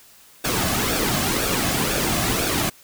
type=noise with flanger; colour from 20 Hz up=pink; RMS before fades=-22 dBFS; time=0.44-2.7 s; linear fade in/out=10 ms; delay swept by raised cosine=0.98 to 2.18 ms; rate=2 Hz; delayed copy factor=-0.55; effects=white hiss -50 dBFS RMS until 2.83 s